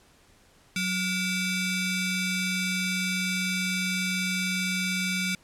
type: ring-modulated tone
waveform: sawtooth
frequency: 1244.5 Hz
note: D#6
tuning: in tune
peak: -19 dBFS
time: 0.76-5.35 s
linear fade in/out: 2 ms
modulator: 1060 Hz
effects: pink hiss -59 dBFS RMS until 5.43 s + low-pass 11000 Hz 12 dB/octave